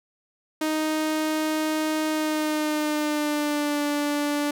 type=tone with pitch glide; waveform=sawtooth; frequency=311.1 to 291.9 Hz; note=D#4 to D4; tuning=0 to -10 cents; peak=-19 dBFS; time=0.61-4.51 s; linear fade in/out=5 ms; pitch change=-110 cents; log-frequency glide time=2.09-3.82 s; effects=none